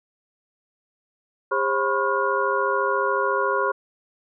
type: tone cluster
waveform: sine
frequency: 403.8 / 535 / 994 / 1088 / 1424 Hz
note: G#4 / C5 / B5 / C#6 / F6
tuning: -49 / +38 / +11 / -33 / +33 cents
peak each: -26 dBFS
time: 1.51-3.72 s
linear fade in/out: 10 ms
effects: none

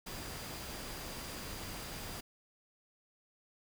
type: tone in noise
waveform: sine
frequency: 4794 Hz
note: D8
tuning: 35 cents sharp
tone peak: -54 dBFS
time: 0.06-2.21 s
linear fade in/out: 10 ms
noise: pink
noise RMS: -44 dBFS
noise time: 0.06-2.21 s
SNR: -13 dB
effects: none

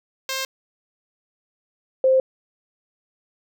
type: tone pair in turn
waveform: 5% pulse / sine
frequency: 530 / 523.9 Hz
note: C5 / C5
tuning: +22 / +2 cents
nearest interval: unison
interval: 20 cents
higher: first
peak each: -13 dBFS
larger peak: neither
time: 0.29-0.45 / 2.04-2.2 s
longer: neither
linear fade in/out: 2 ms
effects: none

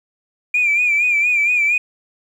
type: tone with vibrato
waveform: sine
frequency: 2394 Hz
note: D7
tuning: 33 cents sharp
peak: -12 dBFS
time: 0.54-1.78 s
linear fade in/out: 5 ms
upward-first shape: sine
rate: 4.3 Hz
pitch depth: 67 cents each way
effects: tanh soft clip ceiling -9 dBFS + 8-bit

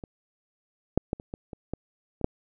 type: clicks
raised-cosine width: 2 ms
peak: -25 / -7 / -13 / -27 / -21 / -25 / -17 / -26 / -8 dBFS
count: 9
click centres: 0.038 / 0.976 / 1.131 / 1.199 / 1.339 / 1.532 / 1.736 / 2.213 / 2.244 s
effects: none

